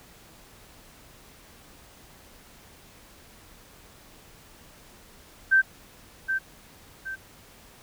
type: tone with echo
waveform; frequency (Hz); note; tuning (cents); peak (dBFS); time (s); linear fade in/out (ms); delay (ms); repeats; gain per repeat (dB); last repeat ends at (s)
sine; 1558; G6; -11; -15; 5.51-5.62; 20; 770; 2; -8; 7.16
effects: pink hiss -52 dBFS RMS until 7.82 s